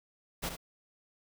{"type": "noise with echo", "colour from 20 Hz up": "pink", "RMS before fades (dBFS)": -35, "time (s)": [0.42, 0.5], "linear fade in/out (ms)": 20, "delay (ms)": 68, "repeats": 1, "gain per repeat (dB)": -7, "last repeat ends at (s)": 0.568, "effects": []}